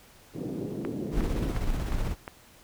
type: band-pass noise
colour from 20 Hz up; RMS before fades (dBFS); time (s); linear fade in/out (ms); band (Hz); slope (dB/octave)
white; -34; 0.33-1.54; 50; 120 to 390; 24
type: click train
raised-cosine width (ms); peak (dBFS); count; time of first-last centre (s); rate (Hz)
0.5; -21; 5; 0.85-2.279; 2.8
type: noise with tremolo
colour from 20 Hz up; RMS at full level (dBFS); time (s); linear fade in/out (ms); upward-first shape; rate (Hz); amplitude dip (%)
brown; -27; 1.11-2.16; 50; square; 16; 35
effects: pink hiss -55 dBFS RMS until 2.63 s